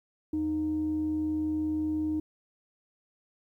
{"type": "tone pair together", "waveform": "sine", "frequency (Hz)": [82.78, 308.4], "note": ["E2", "D#4"], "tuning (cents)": [8, -15], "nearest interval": "octave + major seventh", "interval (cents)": 2277, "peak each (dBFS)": [-38, -26], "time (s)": [0.33, 2.2], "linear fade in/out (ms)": 5, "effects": ["tanh soft clip ceiling -22 dBFS", "11-bit"]}